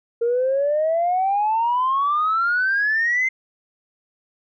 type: exponential sweep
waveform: sine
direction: up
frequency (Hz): 461.1 to 2093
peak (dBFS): -16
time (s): 0.21-3.29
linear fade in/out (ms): 10
effects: tanh soft clip ceiling -13 dBFS